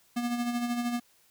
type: tone with tremolo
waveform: square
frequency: 240 Hz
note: B3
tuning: 49 cents flat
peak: -27 dBFS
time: 0.16-1 s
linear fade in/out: 10 ms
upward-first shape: sine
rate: 13 Hz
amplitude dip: 50%
effects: white hiss -64 dBFS RMS until 1.3 s